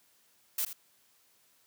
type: noise with echo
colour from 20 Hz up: blue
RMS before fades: -31 dBFS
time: 0.58-0.65 s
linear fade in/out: 5 ms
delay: 81 ms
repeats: 1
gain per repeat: -11 dB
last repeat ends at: 0.731 s
effects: white hiss -67 dBFS RMS until 1.66 s + high-pass 80 Hz 12 dB/octave